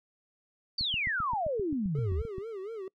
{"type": "exponential sweep", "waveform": "sine", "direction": "down", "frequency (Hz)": [4699, 66.6], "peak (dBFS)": -28, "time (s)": [0.78, 2.22], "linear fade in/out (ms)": 5}
{"type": "click train", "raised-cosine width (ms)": 5, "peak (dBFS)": -28, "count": 13, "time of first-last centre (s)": [0.81, 2.383], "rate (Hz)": 7.63}
{"type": "tone with vibrato", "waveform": "triangle", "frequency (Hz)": 415.3, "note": "G#4", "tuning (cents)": 0, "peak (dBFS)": -34, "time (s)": [1.95, 2.88], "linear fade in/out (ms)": 2, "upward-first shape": "sine", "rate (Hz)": 4.2, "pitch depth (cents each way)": 180}
{"effects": ["noise-tail reverb RT60 0.1 s tail -24 dB re dry"]}